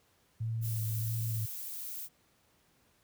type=tone with vibrato; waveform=sine; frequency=111.4 Hz; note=A2; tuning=22 cents sharp; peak=-31 dBFS; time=0.4-1.46 s; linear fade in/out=10 ms; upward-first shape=sine; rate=1.6 Hz; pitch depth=33 cents each way
type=noise; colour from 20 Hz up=violet; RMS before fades=-41 dBFS; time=0.61-2.09 s; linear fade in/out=50 ms
effects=pink hiss -69 dBFS RMS until 3.03 s + high-pass 60 Hz 12 dB/octave